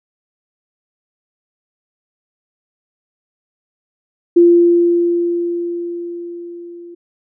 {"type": "tone with level ramp", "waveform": "sine", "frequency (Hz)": 345, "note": "F4", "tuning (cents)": -21, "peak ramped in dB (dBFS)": [-4, -32], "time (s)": [4.36, 6.95], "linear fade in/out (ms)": 10, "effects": []}